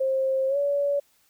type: tone with pitch glide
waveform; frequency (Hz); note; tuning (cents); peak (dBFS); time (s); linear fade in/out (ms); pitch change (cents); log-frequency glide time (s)
sine; 531 to 569.1; C5 to C#5; +25 to +45; -21; 0-1; 10; +120; 0.48-0.57
effects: white hiss -64 dBFS RMS until 1.29 s